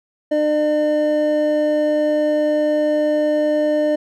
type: tone pair together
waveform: triangle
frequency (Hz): 301.7 / 603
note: D4 / D5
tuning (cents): +47 / +46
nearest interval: octave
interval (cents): 1199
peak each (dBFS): -18 / -14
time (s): 0.31-3.96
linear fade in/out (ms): 10
effects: none